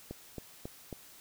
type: click train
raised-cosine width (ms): 2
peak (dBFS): -26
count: 4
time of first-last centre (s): 0.11-0.927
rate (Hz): 3.67
effects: white hiss -55 dBFS RMS until 1.2 s